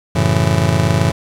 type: chord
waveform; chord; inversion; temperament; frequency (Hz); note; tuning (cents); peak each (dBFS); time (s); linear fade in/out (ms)
40% pulse; F# minor seventh; none; just; 92.5 / 111 / 138.75 / 166.5; F#2 / A2 / C#3 / E3; 0 / +16 / +2 / +18; -17; 0.15-1.12; 10
effects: low-pass 10000 Hz 12 dB/octave + 7-bit